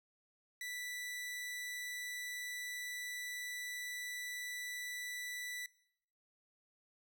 sawtooth tone, 1973 Hz, B6, 2 cents flat, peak -38 dBFS, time 0.61-5.66 s, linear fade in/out 2 ms, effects noise-tail reverb RT60 0.7 s tail -21 dB re dry

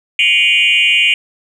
sine tone with frequency modulation, 2618 Hz, E7, 13 cents flat, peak -7 dBFS, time 0.19-1.14 s, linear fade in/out 2 ms, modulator 170 Hz, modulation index 2.3, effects tanh soft clip ceiling -5 dBFS + 8-bit

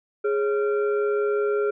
sine tone with frequency modulation, 414.8 Hz, G#4, 2 cents flat, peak -20 dBFS, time 0.24-1.71 s, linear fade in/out 10 ms, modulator 965 Hz, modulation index 0.57, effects none

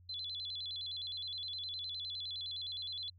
sine tone with vibrato, 3734 Hz, A#7, 2 cents sharp, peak -39 dBFS, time 0.09-3.1 s, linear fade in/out 5 ms, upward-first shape square, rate 9.7 Hz, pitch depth 150 cents each way, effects added 89 Hz sine -58 dBFS peak until 3.18 s

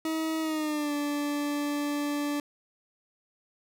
40% pulse tone with pitch glide, 319.1 to 290.9 Hz, D#4 to D4, +44 to -16 cents, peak -27 dBFS, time 0.05-2.4 s, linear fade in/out 2 ms, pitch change -160 cents, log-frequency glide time 0.41-0.93 s, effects none

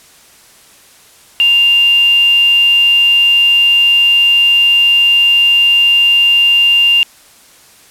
sine tone with quantisation, 2794 Hz, F7, in tune, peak -6 dBFS, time 1.4-7.03 s, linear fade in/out 0 ms, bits 4, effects white hiss -43 dBFS RMS until 7.9 s + low-pass 12000 Hz 12 dB/octave

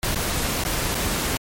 pink noise with dropouts, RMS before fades -24 dBFS, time 0.03-1.37 s, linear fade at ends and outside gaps 0 ms, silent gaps 0.146-0.158 / 0.637-0.65 / 0.945-0.952 s, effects MP3 64 kbps

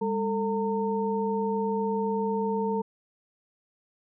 sine tone cluster, 201.8 / 446.1 / 913 Hz, G#3 / A4 / A#5, -49 / +24 / -36 cents, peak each -29 / -28 / -31 dBFS, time 0.01-2.82 s, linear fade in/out 10 ms, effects none

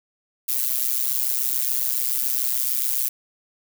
violet noise with amplitude modulation, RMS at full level -19 dBFS, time 0.48-3.09 s, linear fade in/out 10 ms, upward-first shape sine, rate 127 Hz, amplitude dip 100%, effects none

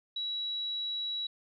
sine tone, 3900 Hz, B7, 23 cents flat, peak -32 dBFS, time 0.16-1.27 s, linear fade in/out 5 ms, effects none

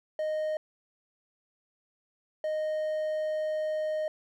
triangle tone pair in turn, 619 / 619 Hz, D#5 / D#5, -9 / -9 cents, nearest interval unison, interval 0 cents, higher neither, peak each -26 dBFS, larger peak neither, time 0.19-0.57 / 2.44-4.08 s, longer second, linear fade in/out 2 ms, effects none

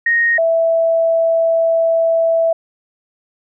sine tone pair in turn, 1864.7 / 659.3 Hz, A#6 / E5, 0 / 0 cents, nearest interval octave + tritone, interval 1800 cents, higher first, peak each -11 dBFS, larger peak neither, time 0.06-0.38 / 0.38-2.53 s, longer second, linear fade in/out 5 ms, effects none

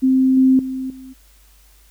sine tone with level steps, 261.6 Hz, C4, in tune, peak -11 / -9 / -22 / -34 dBFS, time 0.02-1.14 s, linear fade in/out 20 ms, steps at 0.37 / 0.59 / 0.9 s, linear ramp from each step 2 ms, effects added 50 Hz sine -49 dBFS peak until 1.9 s + white hiss -54 dBFS RMS until 1.9 s

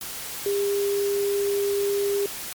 sine tone in noise, 402.4 Hz, G4, 45 cents sharp, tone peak -21 dBFS, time 0.46-2.26 s, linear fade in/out 2 ms, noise white, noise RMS -34 dBFS, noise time 0.01-2.53 s, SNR +10 dB, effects MP3 96 kbps

